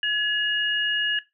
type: tone pair together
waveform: sine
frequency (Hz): 1693 / 2868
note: G#6 / F7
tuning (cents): +33 / +45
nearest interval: major sixth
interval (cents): 912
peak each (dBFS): -24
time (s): 0.03-1.19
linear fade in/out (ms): 2
effects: noise-tail reverb RT60 0.2 s tail -17 dB re dry